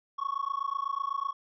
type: tone with amplitude modulation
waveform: triangle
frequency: 1108.7 Hz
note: C#6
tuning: in tune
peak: -22 dBFS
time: 0.18-1.33 s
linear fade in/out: 20 ms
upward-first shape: sine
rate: 28 Hz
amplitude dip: 100%
effects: tanh soft clip ceiling -24 dBFS + resampled to 16000 Hz